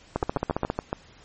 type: two click trains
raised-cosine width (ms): 1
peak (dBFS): -10 / -11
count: 9 / 6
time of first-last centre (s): 0.16-0.701 / 0.23-0.929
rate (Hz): 14.8 / 7.15
effects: pink hiss -53 dBFS RMS until 1.24 s + MP3 32 kbps